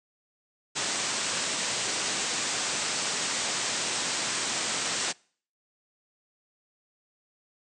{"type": "low-pass noise", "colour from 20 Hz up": "white", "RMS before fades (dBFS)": -30, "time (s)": [0.75, 5.13], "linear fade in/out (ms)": 20, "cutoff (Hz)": 8500, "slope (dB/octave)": 96, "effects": ["noise-tail reverb RT60 0.5 s tail -26 dB re dry", "high-pass 150 Hz 12 dB/octave"]}